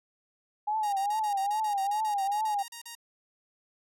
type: tone with vibrato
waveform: sine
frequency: 825 Hz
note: G#5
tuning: 12 cents flat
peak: -26 dBFS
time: 0.67-2.63 s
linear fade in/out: 10 ms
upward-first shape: triangle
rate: 2.4 Hz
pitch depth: 120 cents each way
type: tone bursts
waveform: 5% pulse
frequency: 936 Hz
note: A#5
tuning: 7 cents sharp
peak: -29 dBFS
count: 16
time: 0.83-2.952 s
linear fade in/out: 5 ms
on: 97 ms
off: 38 ms
effects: none